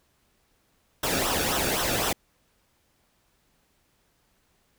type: noise with flanger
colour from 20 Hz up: pink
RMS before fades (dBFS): -26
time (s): 1.03-2.13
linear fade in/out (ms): 5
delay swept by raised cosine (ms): 0.43 to 1.01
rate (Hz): 3.9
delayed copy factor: -0.65
effects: pink hiss -68 dBFS RMS until 4.78 s